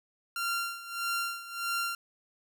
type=tone with tremolo; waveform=sawtooth; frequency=1382 Hz; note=F6; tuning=19 cents flat; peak=-25 dBFS; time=0.36-1.95 s; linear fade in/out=2 ms; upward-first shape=sine; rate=1.6 Hz; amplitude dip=80%; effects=none